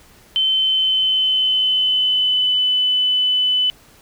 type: tone with pitch glide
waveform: sine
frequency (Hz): 3077 to 3000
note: G7 to F#7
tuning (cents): -33 to +23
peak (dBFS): -14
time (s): 0.36-3.7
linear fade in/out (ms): 0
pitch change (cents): -44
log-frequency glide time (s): 0.49-2.64
effects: pink hiss -49 dBFS RMS until 4.01 s